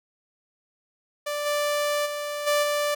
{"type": "tone with level steps", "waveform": "sawtooth", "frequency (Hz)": 587.3, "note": "D5", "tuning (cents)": 0, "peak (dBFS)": [-23, -19, -25, -16, -19], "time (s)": [1.26, 2.95], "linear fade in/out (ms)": 10, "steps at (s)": [1.45, 2.05, 2.46, 2.62], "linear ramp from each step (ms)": 20, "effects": []}